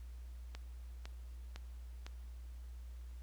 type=click train; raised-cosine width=0.2 ms; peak=-30 dBFS; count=4; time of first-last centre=0.55-2.065 s; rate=1.98 Hz; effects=added 60 Hz sine -46 dBFS peak until 3.22 s + pink hiss -68 dBFS RMS until 3.22 s